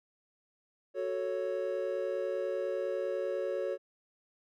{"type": "chord", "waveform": "triangle", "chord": "F# minor", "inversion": "none", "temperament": "equal", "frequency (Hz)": [370, 440, 554.4], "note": ["F#4", "A4", "C#5"], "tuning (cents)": [0, 0, 0], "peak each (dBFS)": [-35, -35, -32], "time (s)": [0.94, 3.78], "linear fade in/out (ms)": 50, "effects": []}